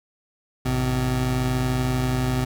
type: tone pair together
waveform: 25% pulse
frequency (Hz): 53.41 / 127.5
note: G#1 / C3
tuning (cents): +49 / -44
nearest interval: octave + minor third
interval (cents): 1507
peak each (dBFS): -24 / -18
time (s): 0.65-2.45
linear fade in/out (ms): 10
effects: none